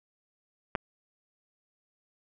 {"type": "clicks", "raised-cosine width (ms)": 0.5, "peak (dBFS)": [-13, -26], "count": 2, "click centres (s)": [0.752, 0.757], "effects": []}